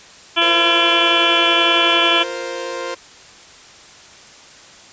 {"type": "harmonic tone", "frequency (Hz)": 338.3, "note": "E4", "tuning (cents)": 45, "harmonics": [1, 2, 3, 4, 5, 7, 8, 9, 10], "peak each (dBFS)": [-24, -23, -22, -22, -24, -19, -24, -18, -20], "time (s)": [0.36, 2.24], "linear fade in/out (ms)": 20}
{"type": "chord", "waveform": "sawtooth", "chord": "F suspended fourth", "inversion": "none", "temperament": "equal", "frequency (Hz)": [349.2, 466.2, 523.3], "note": ["F4", "Bb4", "C5"], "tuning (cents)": [0, 0, 0], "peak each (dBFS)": [-27, -26, -22], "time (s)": [0.41, 2.95], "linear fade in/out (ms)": 10}
{"effects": ["white hiss -42 dBFS RMS until 4.92 s", "resampled to 16000 Hz"]}